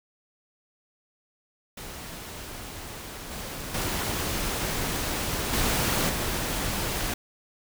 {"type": "noise with level steps", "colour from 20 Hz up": "pink", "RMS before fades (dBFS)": [-39, -36, -29, -25, -29], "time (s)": [1.77, 7.14], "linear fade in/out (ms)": 5, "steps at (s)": [3.31, 3.74, 5.53, 6.09], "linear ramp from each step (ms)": 5, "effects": []}